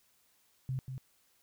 sine tone with echo, 130.81 Hz, C3, in tune, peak -32 dBFS, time 0.69-0.79 s, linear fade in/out 0 ms, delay 190 ms, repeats 1, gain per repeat -6 dB, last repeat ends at 0.98 s, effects white hiss -70 dBFS RMS until 1.42 s

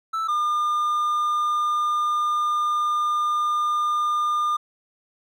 triangle tone pair in turn, 1318.5 / 1206.8 Hz, E6 / D6, 0 / +47 cents, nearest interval major second, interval 153 cents, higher first, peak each -21 / -18 dBFS, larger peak second, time 0.13-0.28 / 0.28-4.57 s, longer second, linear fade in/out 10 ms, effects none

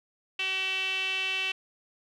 sawtooth tone with band-pass filter, 380.3 Hz, F#4, 48 cents sharp, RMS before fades -30 dBFS, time 0.39-1.52 s, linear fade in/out 5 ms, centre 2800 Hz, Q 9.6, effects none

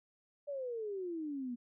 sine exponential sweep, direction down, 587.3 to 235.6 Hz, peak -37 dBFS, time 0.47-1.56 s, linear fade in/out 20 ms, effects none

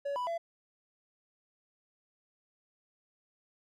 triangle tone with pitch steps, 565 / 989 / 674 Hz, C#5 / B5 / E5, +33 / +2 / +38 cents, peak -30 dBFS, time 0.05-0.38 s, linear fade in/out 10 ms, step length 110 ms, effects none

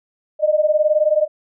sine beating tone pair, 601 / 620 Hz, D5 / D#5, +40 / -6 cents, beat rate 19 Hz, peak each -16 dBFS, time 0.39-1.28 s, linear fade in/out 50 ms, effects none

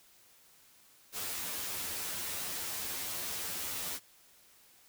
white noise with comb filter, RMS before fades -38 dBFS, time 1.12-4 s, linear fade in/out 50 ms, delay 11 ms, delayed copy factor +0.95, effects white hiss -62 dBFS RMS until 4.88 s

